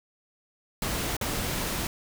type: noise with dropouts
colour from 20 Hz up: pink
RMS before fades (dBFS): -30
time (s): 0.82-1.87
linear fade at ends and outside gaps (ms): 1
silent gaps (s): 1.167-1.212
effects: none